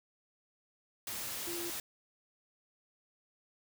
sine tone in noise, 343.8 Hz, F4, 27 cents flat, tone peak -40 dBFS, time 1.47-1.7 s, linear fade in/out 2 ms, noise white, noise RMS -40 dBFS, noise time 1.07-1.8 s, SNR -3 dB, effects none

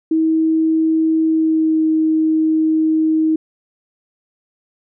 sine tone with pitch glide, 320 to 316 Hz, D#4 to D#4, +49 to +27 cents, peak -12 dBFS, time 0.11-3.36 s, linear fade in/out 5 ms, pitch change -22 cents, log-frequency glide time 1.25-1.84 s, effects none

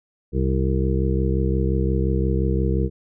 harmonic tone, 65.7 Hz, C2, 8 cents sharp, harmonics 1 / 2 / 3 / 5 / 6 / 7, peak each -21 / -24 / -26 / -28 / -29 / -29 dBFS, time 0.32-2.9 s, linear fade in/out 50 ms, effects none

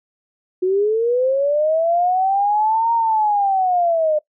sine linear two-way sweep, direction up then down, 361 to 932.3 to 600 Hz, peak -14 dBFS, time 0.62-4.19 s, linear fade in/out 10 ms, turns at 2.93 s, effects noise-tail reverb RT60 0.1 s tail -20 dB re dry

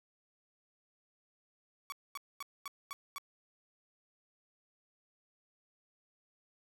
sawtooth tone bursts, 1129 Hz, C#6, 31 cents sharp, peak -36 dBFS, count 6, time 1.9-3.182 s, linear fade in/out 0 ms, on 22 ms, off 230 ms, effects none

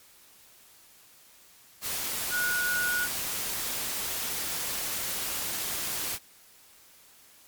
sine tone in noise, 1455 Hz, F#6, 29 cents flat, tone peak -26 dBFS, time 2.3-3.08 s, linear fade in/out 50 ms, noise white, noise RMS -32 dBFS, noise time 1.81-6.19 s, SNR +3 dB, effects white hiss -56 dBFS RMS until 7.47 s + MP3 96 kbps

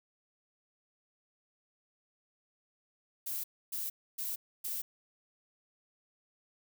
violet noise bursts, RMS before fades -37 dBFS, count 4, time 3.26-4.82 s, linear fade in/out 10 ms, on 180 ms, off 280 ms, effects none

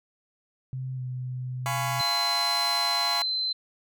sine tone with pitch glide, 130 to 126.81 Hz, C3 to B2, -11 to +46 cents, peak -30 dBFS, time 0.73-2.01 s, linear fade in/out 0 ms, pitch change -43 cents, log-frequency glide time 0.96-1.01 s
sawtooth chord, C# dominant seventh, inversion first, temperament just, 693 / 831.5 / 997.9 / 1108.7 Hz, E#5 / G#5 / B5 / C#6, -14 / +2 / +18 / 0 cents, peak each -29 dBFS, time 1.66-3.22 s, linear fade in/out 0 ms
sine tone, 4075 Hz, C8, 47 cents flat, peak -25 dBFS, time 1.99-3.53 s, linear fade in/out 10 ms
effects none

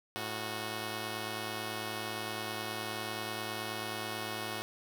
5% pulse tone pair together, 109 / 366.6 Hz, A2 / F#4, -16 / -16 cents, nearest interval octave + major sixth, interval 2100 cents, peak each -28 / -27 dBFS, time 0.16-4.62 s, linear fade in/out 0 ms, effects none

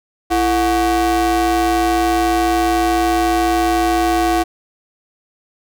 square ring-modulated tone, 196 Hz, G3, in tune, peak -11 dBFS, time 0.3-4.44 s, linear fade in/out 20 ms, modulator 531 Hz, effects none

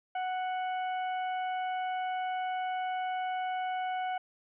harmonic tone, 740 Hz, F#5, in tune, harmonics 1 / 2 / 3 / 4, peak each -31 / -42 / -46 / -49 dBFS, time 0.15-4.18 s, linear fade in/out 5 ms, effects none

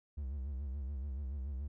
triangle tone with vibrato, 68.4 Hz, C#2, 23 cents flat, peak -35 dBFS, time 0.17-1.68 s, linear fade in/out 10 ms, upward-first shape sine, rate 7 Hz, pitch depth 130 cents each way, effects none

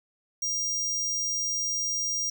square tone, 5700 Hz, F8, 34 cents sharp, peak -27 dBFS, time 0.42-2.3 s, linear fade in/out 5 ms, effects none

